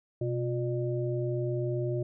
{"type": "tone cluster", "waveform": "sine", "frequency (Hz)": [126, 357.5, 602], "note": ["B2", "F4", "D5"], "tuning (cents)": [35, 41, 43], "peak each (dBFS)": [-30, -32, -37], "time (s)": [0.21, 2.03], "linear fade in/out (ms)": 5, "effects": []}